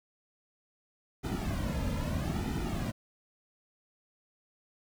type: noise with flanger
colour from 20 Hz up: brown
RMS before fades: -33 dBFS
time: 1.23-2.92 s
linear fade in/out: 20 ms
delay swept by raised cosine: 1.8 to 2.69 ms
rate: 0.78 Hz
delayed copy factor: -0.85
effects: none